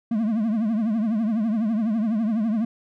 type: tone with vibrato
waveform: triangle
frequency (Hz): 220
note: A3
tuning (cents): 0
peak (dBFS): -18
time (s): 0.11-2.65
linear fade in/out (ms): 5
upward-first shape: triangle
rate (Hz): 12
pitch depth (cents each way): 150
effects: none